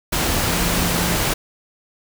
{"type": "tone in noise", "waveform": "sine", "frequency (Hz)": 174.61, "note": "F3", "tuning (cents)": 0, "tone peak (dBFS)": -24, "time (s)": [0.47, 1.16], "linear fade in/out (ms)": 10, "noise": "pink", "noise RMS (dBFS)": -20, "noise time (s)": [0.12, 1.34], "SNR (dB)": -7, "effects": []}